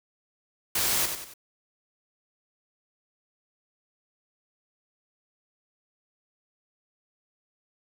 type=noise with echo; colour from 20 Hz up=white; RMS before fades=-26 dBFS; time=0.75-1.06 s; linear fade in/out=5 ms; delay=93 ms; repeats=3; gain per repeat=-7 dB; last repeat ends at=1.339 s; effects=none